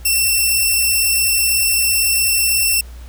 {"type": "tone", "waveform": "5% pulse", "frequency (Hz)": 2691, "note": "E7", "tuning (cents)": 35, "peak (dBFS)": -4, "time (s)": [0.05, 2.81], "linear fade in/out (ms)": 5, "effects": ["added 60 Hz sine -32 dBFS peak until 3.08 s", "pink hiss -46 dBFS RMS until 3.08 s"]}